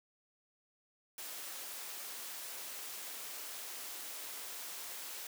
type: high-pass noise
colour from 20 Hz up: white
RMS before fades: -45 dBFS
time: 1.18-5.27 s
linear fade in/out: 2 ms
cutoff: 350 Hz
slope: 12 dB/octave
effects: none